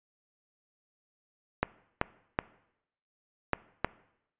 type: clicks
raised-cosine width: 0.5 ms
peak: -10 dBFS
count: 5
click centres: 1.63 / 2.014 / 2.389 / 3.533 / 3.846 s
effects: noise-tail reverb RT60 0.8 s tail -20 dB re dry + resampled to 8000 Hz